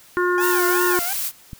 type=harmonic tone; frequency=357.3 Hz; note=F4; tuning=40 cents sharp; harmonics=1 / 3 / 4 / 5; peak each=-19 / -24 / -23 / -29 dBFS; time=0.17-0.99 s; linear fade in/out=0 ms
type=tone with vibrato; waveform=20% pulse; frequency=802 Hz; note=G5; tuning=39 cents sharp; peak=-24 dBFS; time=0.38-1.13 s; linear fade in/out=0 ms; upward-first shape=sine; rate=2.7 Hz; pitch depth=260 cents each way
type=noise; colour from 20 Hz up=blue; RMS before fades=-25 dBFS; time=0.39-1.32 s; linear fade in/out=50 ms
type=click; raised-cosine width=5 ms; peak=-21 dBFS; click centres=1.532 s
effects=white hiss -49 dBFS RMS until 1.59 s